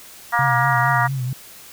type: harmonic tone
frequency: 237 Hz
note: A#3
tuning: 29 cents sharp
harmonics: 3 / 4 / 5 / 6 / 7 / 8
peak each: -23 / -21 / -22 / -23 / -27 / -23 dBFS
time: 0.32-1.08 s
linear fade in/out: 20 ms
type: tone with vibrato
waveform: sine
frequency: 130.6 Hz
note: C3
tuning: 3 cents flat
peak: -21 dBFS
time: 0.39-1.33 s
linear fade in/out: 2 ms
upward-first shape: triangle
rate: 4.4 Hz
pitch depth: 100 cents each way
effects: white hiss -42 dBFS RMS until 1.72 s